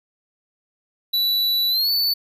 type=tone with pitch glide; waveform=square; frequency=3951 to 4486 Hz; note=B7 to C#8; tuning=0 to +20 cents; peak=-18 dBFS; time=1.13-2.14 s; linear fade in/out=10 ms; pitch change=+220 cents; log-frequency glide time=1.7-1.9 s; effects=none